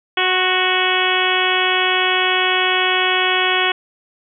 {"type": "harmonic tone with a mistuned harmonic", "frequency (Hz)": 370, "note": "F#4", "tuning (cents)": 0, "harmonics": [1, 2, 3, 4, 5, 6, 7, 8, 9], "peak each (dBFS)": [-23, -23, -23, -23, -23, -23, -23, -23, -23], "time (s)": [0.17, 3.72], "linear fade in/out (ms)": 5, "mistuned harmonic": 3, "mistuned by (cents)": -22, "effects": []}